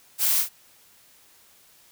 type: noise with echo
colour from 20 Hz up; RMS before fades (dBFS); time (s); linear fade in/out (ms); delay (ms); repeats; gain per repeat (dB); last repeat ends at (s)
blue; -22; 0.18-0.45; 50; 44; 1; -8; 0.494
effects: white hiss -56 dBFS RMS until 1.91 s